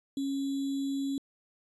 sine tone with sample-and-hold, 275.1 Hz, C#4, 13 cents flat, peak -29 dBFS, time 0.17-1.18 s, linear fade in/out 2 ms, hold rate 3675 Hz, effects resampled to 24000 Hz

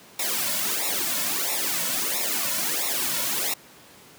white noise with flanger, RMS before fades -26 dBFS, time 0.19-3.54 s, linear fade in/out 5 ms, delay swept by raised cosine 0.64 to 2.54 ms, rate 1.5 Hz, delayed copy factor -1, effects pink hiss -49 dBFS RMS until 4.18 s + high-pass 150 Hz 12 dB/octave

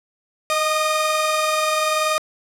sawtooth tone pair together, 622.3 / 1223.9 Hz, D#5 / D#6, 0 / -29 cents, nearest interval octave, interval 1171 cents, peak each -17 dBFS, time 0.5-2.18 s, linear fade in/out 0 ms, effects low-pass 12000 Hz 12 dB/octave

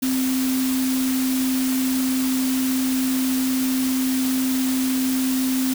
sine tone in noise, 260.2 Hz, C4, 9 cents flat, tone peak -19 dBFS, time 0.02-5.74 s, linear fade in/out 10 ms, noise white, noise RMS -29 dBFS, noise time 0.02-5.74 s, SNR +7 dB, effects none

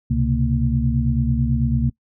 sine tone cluster, 67.8 / 125.8 / 134.9 / 230.5 Hz, C#2 / B2 / C#3 / A#3, -38 / +32 / -47 / -19 cents, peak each -22 dBFS, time 0.1-1.9 s, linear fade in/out 10 ms, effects noise-tail reverb RT60 0.1 s tail -22 dB re dry

